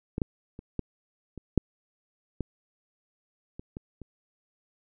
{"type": "clicks", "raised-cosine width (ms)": 3, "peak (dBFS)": [-17, -13, -28, -16, -27, -7, -17, -26, -24, -29], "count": 10, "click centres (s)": [0.181, 0.218, 0.591, 0.793, 1.377, 1.577, 2.407, 3.595, 3.769, 4.017], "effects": []}